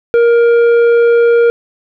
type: tone with tanh clipping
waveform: sine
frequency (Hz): 469.5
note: A#4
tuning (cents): +12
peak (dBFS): -7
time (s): 0.14-1.5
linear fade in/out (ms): 0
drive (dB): 8
effects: none